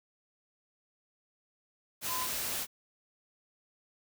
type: tone in noise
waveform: sine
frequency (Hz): 1018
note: C6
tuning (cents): -48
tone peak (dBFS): -35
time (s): 2.07-2.28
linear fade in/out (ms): 50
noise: white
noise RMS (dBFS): -35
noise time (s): 2.01-2.67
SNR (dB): -3
effects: none